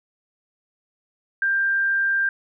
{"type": "tone", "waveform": "sine", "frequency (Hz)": 1587, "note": "G6", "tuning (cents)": 21, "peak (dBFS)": -18, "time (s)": [1.42, 2.29], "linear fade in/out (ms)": 2, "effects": []}